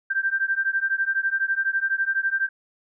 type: beating tone pair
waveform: sine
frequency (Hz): 1568 / 1580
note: G6 / G6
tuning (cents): 0 / +13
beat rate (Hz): 12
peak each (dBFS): -24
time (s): 0.1-2.49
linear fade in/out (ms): 10
effects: none